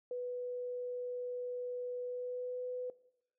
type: tone with pitch glide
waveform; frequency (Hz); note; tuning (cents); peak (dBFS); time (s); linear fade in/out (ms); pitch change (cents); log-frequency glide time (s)
sine; 493.9 to 499.6; B4 to B4; 0 to +20; -36; 0.11-2.9; 2; +20; 2.03-2.63
effects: noise-tail reverb RT60 0.8 s tail -19 dB re dry